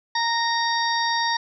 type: harmonic tone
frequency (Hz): 929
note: A#5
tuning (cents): -6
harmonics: 1 / 2 / 4 / 5 / 6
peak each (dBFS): -23 / -26 / -29 / -30 / -31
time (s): 0.15-1.37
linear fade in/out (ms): 5
effects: none